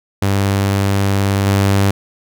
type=tone with level steps; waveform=sawtooth; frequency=98.8 Hz; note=G2; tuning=14 cents sharp; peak=-9 / -7 dBFS; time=0.22-1.91 s; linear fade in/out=5 ms; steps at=1.46 s; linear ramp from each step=10 ms; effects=none